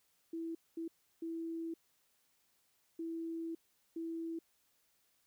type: tone bursts at uneven times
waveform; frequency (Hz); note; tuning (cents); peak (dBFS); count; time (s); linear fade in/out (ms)
sine; 329.6; E4; 0; -38; 5; 0.33-0.55 / 0.77-0.88 / 1.22-1.74 / 2.99-3.55 / 3.96-4.39; 5
effects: white hiss -75 dBFS RMS until 5.26 s